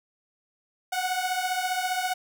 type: beating tone pair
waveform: sawtooth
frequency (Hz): 730 / 745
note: F#5 / F#5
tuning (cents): -24 / +12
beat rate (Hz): 15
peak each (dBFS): -25 / -25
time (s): 0.92-2.14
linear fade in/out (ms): 10
effects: none